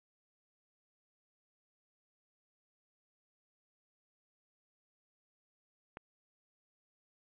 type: click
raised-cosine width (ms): 0.5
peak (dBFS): -29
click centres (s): 5.971
effects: resampled to 8000 Hz